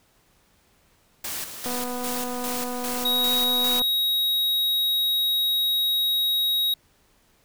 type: noise with tremolo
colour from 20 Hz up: white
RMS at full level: -31 dBFS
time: 1.24-3.8 s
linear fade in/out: 5 ms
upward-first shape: square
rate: 2.5 Hz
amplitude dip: 55%
type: click train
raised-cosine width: 1 ms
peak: -20 dBFS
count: 534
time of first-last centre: 1.66-3.818 s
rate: 247 Hz
type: tone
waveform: square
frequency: 3800 Hz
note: A#7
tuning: 33 cents sharp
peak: -21 dBFS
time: 3.05-6.74 s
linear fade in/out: 5 ms
effects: pink hiss -62 dBFS RMS until 7.44 s